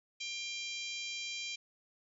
harmonic tone, 794 Hz, G5, 22 cents sharp, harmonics 3 / 4 / 5 / 6 / 7 / 8 / 9, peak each -42 / -44 / -46 / -48 / -49 / -50 / -51 dBFS, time 0.2-1.56 s, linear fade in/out 10 ms, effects none

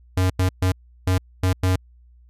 square tone bursts at uneven times, 92.5 Hz, F#2, in tune, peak -17 dBFS, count 6, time 0.17-0.3 / 0.39-0.49 / 0.62-0.72 / 1.07-1.18 / 1.43-1.53 / 1.63-1.76 s, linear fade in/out 5 ms, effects added 60 Hz sine -48 dBFS peak until 2.29 s + resampled to 32000 Hz

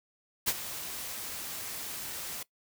white noise with ADSR envelope, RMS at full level -26 dBFS, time 0.46-2.43 s, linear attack 21 ms, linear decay 50 ms, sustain -13 dB, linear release 5 ms, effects noise-tail reverb RT60 0.1 s tail -20 dB re dry

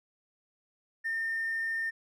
sine tone with hard clipping, 1813 Hz, A#6, 49 cents flat, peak -30 dBFS, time 1.04-1.91 s, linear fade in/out 20 ms, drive 1 dB, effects none

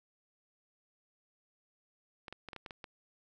clicks, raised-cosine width 0.3 ms, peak -28 dBFS, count 8, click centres 2.282 / 2.326 / 2.487 / 2.532 / 2.563 / 2.662 / 2.708 / 2.842 s, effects none

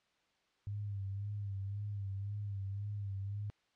sine tone with vibrato, 100.4 Hz, G2, 42 cents sharp, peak -37 dBFS, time 0.67-3.5 s, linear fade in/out 0 ms, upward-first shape sine, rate 1.9 Hz, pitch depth 54 cents each way, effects white hiss -75 dBFS RMS until 3.75 s + low-pass 4000 Hz 12 dB/octave

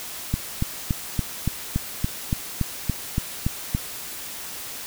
click train, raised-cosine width 5 ms, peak -9 dBFS, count 13, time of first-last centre 0.34-3.749 s, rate 3.52 Hz, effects white hiss -35 dBFS RMS until 4.86 s

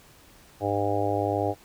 harmonic tone, 101.4 Hz, G#2, 41 cents flat, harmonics 1 / 3 / 4 / 5 / 6 / 7 / 8, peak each -31 / -31 / -31 / -31 / -31 / -31 / -31 dBFS, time 0.6-1.55 s, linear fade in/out 50 ms, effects pink hiss -54 dBFS RMS until 1.64 s

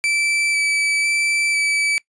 40% pulse tone with vibrato, 2314 Hz, D7, 26 cents flat, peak -16 dBFS, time 0.04-1.98 s, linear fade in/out 0 ms, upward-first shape square, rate 1 Hz, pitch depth 9 cents each way, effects noise-tail reverb RT60 0.1 s tail -21 dB re dry + resampled to 22050 Hz

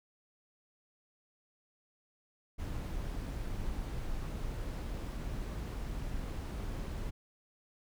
brown noise, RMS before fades -38 dBFS, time 2.58-7.11 s, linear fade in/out 20 ms, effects none

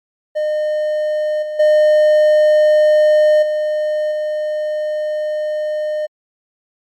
triangle tone with level steps, 609 Hz, D#5, 37 cents flat, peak -13 / -19 / -6 / -13 / -15 dBFS, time 0.35-6.07 s, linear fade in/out 20 ms, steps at 1.42 / 1.59 / 3.42 / 4.11 s, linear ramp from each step 10 ms, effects MP3 64 kbps

